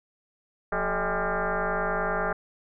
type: tone with frequency modulation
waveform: sine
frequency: 380.8 Hz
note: F#4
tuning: 50 cents sharp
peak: -24 dBFS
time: 0.72-2.33 s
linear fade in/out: 5 ms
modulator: 203 Hz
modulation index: 6.2
effects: none